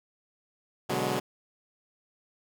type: chord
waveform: 10% pulse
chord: G# half-diminished seventh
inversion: first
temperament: equal with one note detuned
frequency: 123.47 / 145.57 / 185 / 207.7 Hz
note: B2 / D3 / F#3 / G#3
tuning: 0 / -15 / 0 / 0 cents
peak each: -25 dBFS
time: 0.89-1.2 s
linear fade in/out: 10 ms
effects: none